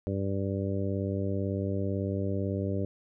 harmonic tone, 98 Hz, G2, in tune, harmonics 1 / 2 / 3 / 4 / 5 / 6, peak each -31 / -34 / -36 / -37 / -38 / -39 dBFS, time 0.07-2.85 s, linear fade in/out 0 ms, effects none

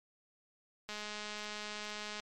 click train, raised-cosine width 0.2 ms, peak -25 dBFS, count 276, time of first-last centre 0.89-2.2 s, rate 210 Hz, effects MP3 64 kbps

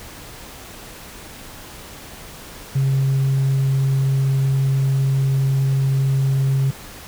sine tone, 135.2 Hz, C#3, 43 cents flat, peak -13 dBFS, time 2.75-6.71 s, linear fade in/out 10 ms, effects tanh soft clip ceiling -13 dBFS + pink hiss -38 dBFS RMS until 7.07 s

